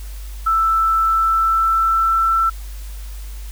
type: tone with pitch glide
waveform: sine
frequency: 1324 to 1336.3 Hz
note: E6 to E6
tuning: +7 to +23 cents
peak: -13 dBFS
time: 0.46-2.5 s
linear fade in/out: 10 ms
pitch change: +16 cents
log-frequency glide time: 1.01-2.34 s
effects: added 50 Hz sine -28 dBFS peak until 3.51 s + white hiss -43 dBFS RMS until 3.51 s